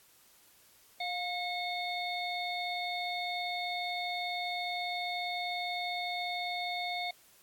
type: harmonic tone with a mistuned harmonic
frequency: 727 Hz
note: F#5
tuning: 31 cents flat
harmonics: 1 / 3 / 5 / 6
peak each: -36 / -38 / -40 / -44 dBFS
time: 1-7.11 s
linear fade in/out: 5 ms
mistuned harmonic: 1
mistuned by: -43 cents
effects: white hiss -62 dBFS RMS until 7.42 s + AAC 64 kbps